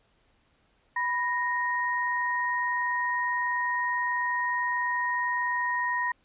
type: tone pair together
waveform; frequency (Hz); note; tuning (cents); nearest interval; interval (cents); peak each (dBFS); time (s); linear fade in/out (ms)
sine; 986.2 / 1864.7; B5 / A#6; -3 / 0; major seventh; 1103; -28; 0.96-6.12; 5
effects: pink hiss -67 dBFS RMS until 6.24 s + resampled to 8000 Hz